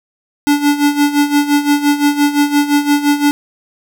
square tone with tremolo, 290 Hz, D4, 22 cents flat, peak -8 dBFS, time 0.47-3.31 s, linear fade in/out 0 ms, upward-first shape sine, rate 5.8 Hz, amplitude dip 75%, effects 8-bit

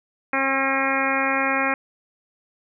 harmonic tone, 269.8 Hz, C#4, 47 cents flat, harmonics 1 / 2 / 3 / 4 / 5 / 6 / 7 / 8 / 9, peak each -28 / -28 / -28 / -28 / -28 / -28 / -28 / -28 / -28 dBFS, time 0.33-1.74 s, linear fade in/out 2 ms, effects none

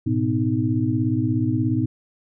sine tone cluster, 107.4 / 124.2 / 254 / 312.5 Hz, A2 / B2 / B3 / D#4, -41 / +10 / +49 / +8 cents, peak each -24 dBFS, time 0.06-1.86 s, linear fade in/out 10 ms, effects none

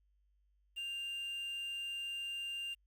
triangle tone with quantisation, 2794 Hz, F7, in tune, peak -37 dBFS, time 0.76-2.75 s, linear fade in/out 20 ms, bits 10, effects added 50 Hz sine -70 dBFS peak until 2.86 s

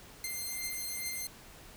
5% pulse beating tone pair, 2093 / 2095.4 Hz, C7 / C7, 0 / +2 cents, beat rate 2.4 Hz, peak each -31 / -27 dBFS, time 0.24-1.27 s, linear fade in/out 2 ms, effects pink hiss -53 dBFS RMS until 1.76 s

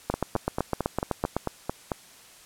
two click trains, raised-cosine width 1 ms, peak -12 / -10 dBFS, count 9 / 11, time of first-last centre 0.14-1.918 / 0.1-1.366 s, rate 4.5 / 7.9 Hz, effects white hiss -51 dBFS RMS until 2.45 s + low-pass 11000 Hz 12 dB/octave

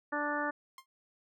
harmonic tone, 293.7 Hz, D4, in tune, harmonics 1 / 2 / 3 / 4 / 5 / 6, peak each -38 / -38 / -38 / -38 / -38 / -38 dBFS, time 0.12-0.51 s, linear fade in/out 10 ms
sawtooth tone with exponential decay, 1058 Hz, C6, 19 cents sharp, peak -40 dBFS, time 0.78-0.86 s, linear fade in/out 2 ms, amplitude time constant 17 ms
effects none

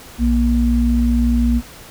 sine tone pair together, 59.74 / 237.1 Hz, A#1 / A#3, +43 / +30 cents, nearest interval 2 octaves, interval 2387 cents, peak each -15 / -15 dBFS, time 0.18-1.62 s, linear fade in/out 50 ms, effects pink hiss -39 dBFS RMS until 1.9 s

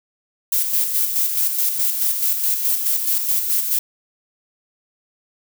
violet noise with tremolo, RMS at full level -18 dBFS, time 0.52-3.79 s, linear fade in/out 5 ms, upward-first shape square, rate 4.7 Hz, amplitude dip 45%, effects none

